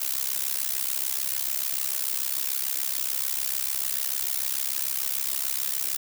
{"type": "noise with amplitude modulation", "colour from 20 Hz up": "blue", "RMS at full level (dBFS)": -24, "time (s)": [0, 5.97], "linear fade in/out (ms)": 10, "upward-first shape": "sine", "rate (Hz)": 66.8, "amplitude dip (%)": 95, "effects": []}